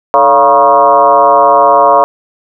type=tone with frequency modulation; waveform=sine; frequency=827 Hz; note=G#5; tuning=8 cents flat; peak=-3 dBFS; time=0.14-2.04 s; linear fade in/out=0 ms; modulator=130 Hz; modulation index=2.5; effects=none